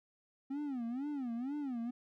triangle tone with vibrato, 261.6 Hz, C4, in tune, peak -34 dBFS, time 0.5-1.91 s, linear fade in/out 10 ms, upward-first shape sine, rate 2.1 Hz, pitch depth 220 cents each way, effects none

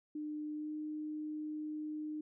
sine tone with pitch glide, 301.8 to 305.1 Hz, D4 to D#4, +47 to -34 cents, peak -38 dBFS, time 0.15-2.21 s, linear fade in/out 5 ms, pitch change +19 cents, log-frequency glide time 0.54-0.72 s, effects none

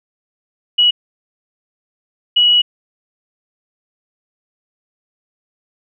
sine tone bursts at uneven times, 2923 Hz, F#7, 22 cents flat, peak -8 dBFS, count 2, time 0.78-0.91 / 2.36-2.62 s, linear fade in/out 10 ms, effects none

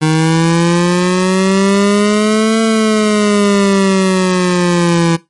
25% pulse exponential two-way sweep, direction up then down, 155.56 to 224.3 to 165.9 Hz, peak -5 dBFS, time 0.01-5.17 s, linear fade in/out 20 ms, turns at 2.61 s, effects noise-tail reverb RT60 0.2 s tail -18 dB re dry + MP3 48 kbps

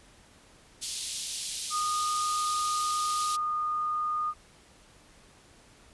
pink high-pass noise, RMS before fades -34 dBFS, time 0.81-3.37 s, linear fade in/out 20 ms, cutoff 3400 Hz, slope 24 dB/octave
sine tone, 1226 Hz, D#6, 26 cents flat, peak -27 dBFS, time 1.7-4.34 s, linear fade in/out 50 ms
effects pink hiss -57 dBFS RMS until 5.93 s + resampled to 24000 Hz

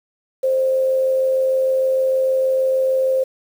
sine tone with amplitude modulation, 525 Hz, C5, 6 cents sharp, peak -13 dBFS, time 0.43-3.24 s, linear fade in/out 10 ms, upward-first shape sine, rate 86.5 Hz, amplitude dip 30%, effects 7-bit

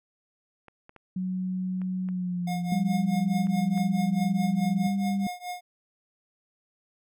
clicks, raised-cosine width 0.5 ms, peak -33 dBFS, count 7, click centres 0.683 / 0.894 / 0.963 / 1.817 / 2.088 / 3.47 / 3.777 s
sine tone with pitch glide, 185 to 175.32 Hz, F#3 to F3, 0 to +7 cents, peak -27 dBFS, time 1.16-4.87 s, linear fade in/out 5 ms, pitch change -93 cents, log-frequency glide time 2.06-2.47 s
square tone with tremolo, 717 Hz, F5, 45 cents sharp, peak -31 dBFS, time 2.47-5.61 s, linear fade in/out 5 ms, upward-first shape triangle, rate 4.7 Hz, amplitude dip 95%
sine tone, 197.4 Hz, G3, 12 cents sharp, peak -24 dBFS, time 2.72-5.27 s, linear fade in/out 2 ms
effects none

